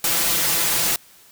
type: noise with comb filter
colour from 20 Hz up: white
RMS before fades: -20 dBFS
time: 0.04-0.96 s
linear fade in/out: 2 ms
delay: 5.9 ms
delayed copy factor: +1
effects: white hiss -50 dBFS RMS until 1.31 s